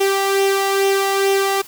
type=tone with flanger; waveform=sawtooth; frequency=392 Hz; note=G4; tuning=in tune; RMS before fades=-17 dBFS; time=0-1.62 s; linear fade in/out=10 ms; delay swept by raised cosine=0.33 to 1.07 ms; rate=2.3 Hz; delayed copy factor=+0.5; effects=white hiss -41 dBFS RMS until 1.67 s